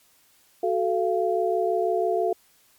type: tone cluster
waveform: sine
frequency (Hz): 371.1 / 437.2 / 689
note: F#4 / A4 / F5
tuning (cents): +5 / -11 / -24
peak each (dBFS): -25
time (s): 0.63-2.33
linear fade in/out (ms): 5
effects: white hiss -60 dBFS RMS until 2.78 s + MP3 96 kbps